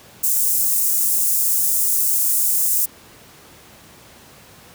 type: high-pass noise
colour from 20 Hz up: white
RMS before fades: -18 dBFS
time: 0.23-2.86 s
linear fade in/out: 10 ms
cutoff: 7300 Hz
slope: 24 dB/octave
effects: pink hiss -45 dBFS RMS until 4.74 s + high-pass 80 Hz 12 dB/octave